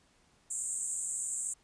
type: band-pass noise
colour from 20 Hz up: white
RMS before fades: -36 dBFS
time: 0.5-1.54 s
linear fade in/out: 10 ms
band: 7200 to 8900 Hz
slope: 96 dB/octave
effects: pink hiss -67 dBFS RMS until 1.63 s + resampled to 22050 Hz